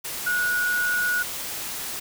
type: tone in noise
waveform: sine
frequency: 1459 Hz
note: F#6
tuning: 25 cents flat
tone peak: -21 dBFS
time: 0.26-1.23 s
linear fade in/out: 10 ms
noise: white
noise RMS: -32 dBFS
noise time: 0.04-2 s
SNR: +8 dB
effects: none